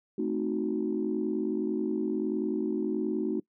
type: chord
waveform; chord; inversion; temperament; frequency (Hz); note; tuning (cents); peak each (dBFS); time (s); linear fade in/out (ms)
sine; A diminished seventh; none; equal; 220 / 261.6 / 311.1 / 370; A3 / C4 / Eb4 / Gb4; 0 / 0 / 0 / 0; -32 / -35 / -31 / -31; 0.18-3.4; 5
effects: noise-tail reverb RT60 0.1 s tail -23 dB re dry + tanh soft clip ceiling -18 dBFS